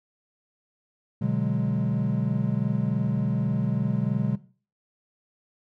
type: chord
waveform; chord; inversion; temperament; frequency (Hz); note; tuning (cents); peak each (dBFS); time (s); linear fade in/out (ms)
triangle; G# half-diminished seventh; first; equal; 123.47 / 146.83 / 185 / 207.7; B2 / D3 / F#3 / G#3; 0 / 0 / 0 / 0; -26; 1.21-4.36; 10
effects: noise-tail reverb RT60 0.4 s tail -18 dB re dry